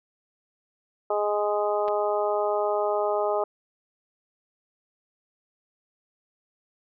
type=harmonic tone; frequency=207.7 Hz; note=G#3; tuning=in tune; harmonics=2 / 3 / 4 / 5 / 6; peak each=-27 / -26 / -29 / -35 / -33 dBFS; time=1.1-3.44 s; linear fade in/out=5 ms
type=clicks; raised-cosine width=0.3 ms; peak=-26 dBFS; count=2; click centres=1.88 / 1.885 s
effects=none